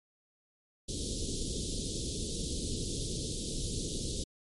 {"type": "band-stop noise", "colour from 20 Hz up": "pink", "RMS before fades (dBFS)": -35, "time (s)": [0.88, 4.24], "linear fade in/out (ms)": 10, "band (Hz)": [490, 3400], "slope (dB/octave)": 48, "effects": ["low-pass 11000 Hz 12 dB/octave", "MP3 48 kbps"]}